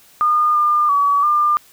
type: tone with pitch steps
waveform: sine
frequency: 1217 / 1203 / 1138 / 1199 Hz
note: D#6 / D6 / C#6 / D6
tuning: -39 / +41 / +45 / +36 cents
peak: -12 dBFS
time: 0.21-1.57 s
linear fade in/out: 0 ms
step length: 340 ms
effects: white hiss -49 dBFS RMS until 1.72 s